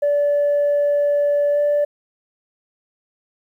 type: tone with pitch glide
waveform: sine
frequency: 579 to 584.4 Hz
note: D5 to D5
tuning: -25 to -9 cents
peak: -13 dBFS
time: 0.02-1.85 s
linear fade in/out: 10 ms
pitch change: +16 cents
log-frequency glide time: 1.52-1.59 s
effects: tanh soft clip ceiling -12 dBFS + 9-bit